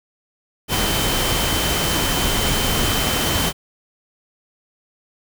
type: tone in noise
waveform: sine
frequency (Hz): 3081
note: G7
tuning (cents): -31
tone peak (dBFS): -26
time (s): 0.68-3.53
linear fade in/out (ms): 50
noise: pink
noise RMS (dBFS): -20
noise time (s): 0.68-3.53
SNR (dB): -9
effects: none